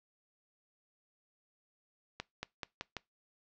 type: accelerating click train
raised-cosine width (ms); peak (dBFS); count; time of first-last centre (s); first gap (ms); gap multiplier
0.2; -20; 5; 2.2-2.967; 230; 0.88
effects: noise-tail reverb RT60 0.2 s tail -23 dB re dry + low-pass 5000 Hz 12 dB/octave